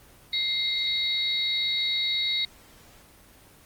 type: tone cluster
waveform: sine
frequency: 2102 / 3813 / 4401 Hz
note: C7 / A#7 / C#8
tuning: +7 / +38 / -13 cents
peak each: -32 / -25 / -31 dBFS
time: 0.33-2.45 s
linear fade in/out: 2 ms
effects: pink hiss -53 dBFS RMS until 3.65 s + Opus 24 kbps